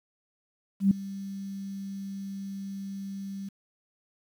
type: tone with ADSR envelope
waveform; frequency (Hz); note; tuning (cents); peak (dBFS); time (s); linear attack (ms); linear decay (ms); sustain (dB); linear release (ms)
sine; 196; G3; 0; -15; 0.8-3.49; 110; 4; -19; 7
effects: 9-bit